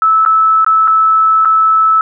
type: tone with dropouts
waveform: sine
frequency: 1307 Hz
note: E6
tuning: 15 cents flat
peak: -6 dBFS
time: 0.02-2.01 s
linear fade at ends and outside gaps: 1 ms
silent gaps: 0.251-0.261 / 0.646-0.664 / 0.875-0.879 / 1.449-1.455 s
effects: none